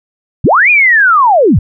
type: linear two-way sweep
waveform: sine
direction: up then down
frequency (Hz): 58.9 to 2489 to 58.9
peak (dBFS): -4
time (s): 0.44-1.59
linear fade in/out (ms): 5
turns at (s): 0.7
effects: none